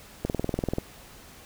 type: click train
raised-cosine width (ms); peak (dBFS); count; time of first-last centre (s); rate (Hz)
2; -13; 12; 0.25-0.784; 20.6
effects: pink hiss -49 dBFS RMS until 1.45 s